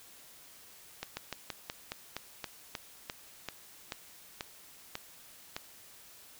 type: slowing click train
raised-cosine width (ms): 0.2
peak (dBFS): -19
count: 15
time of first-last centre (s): 1.03-5.565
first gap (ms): 140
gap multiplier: 1.12
effects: white hiss -55 dBFS RMS until 6.39 s